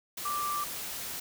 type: tone in noise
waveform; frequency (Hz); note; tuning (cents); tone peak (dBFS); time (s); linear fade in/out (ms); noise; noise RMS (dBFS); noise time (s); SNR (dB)
sine; 1174.7; D6; 0; -30; 0.25-0.64; 5; white; -38; 0.17-1.2; +5
effects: none